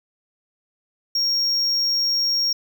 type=tone; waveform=triangle; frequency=5570 Hz; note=F8; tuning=5 cents flat; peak=-17 dBFS; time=1.15-2.53 s; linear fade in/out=5 ms; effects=none